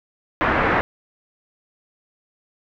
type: low-pass noise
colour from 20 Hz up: white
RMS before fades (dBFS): -19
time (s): 0.41-0.81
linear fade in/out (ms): 0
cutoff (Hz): 1800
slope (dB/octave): 24
effects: none